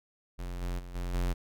square tone with level steps, 44.35 Hz, F1, 27 cents sharp, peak -36 / -32 / -42 / -33 / -28 dBFS, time 0.38-1.34 s, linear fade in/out 20 ms, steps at 0.61 / 0.78 / 0.94 / 1.13 s, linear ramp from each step 20 ms, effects none

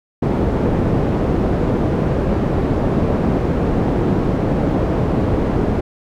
white low-pass noise, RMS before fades -17 dBFS, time 0.22-5.81 s, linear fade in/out 10 ms, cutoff 360 Hz, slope 12 dB/octave, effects none

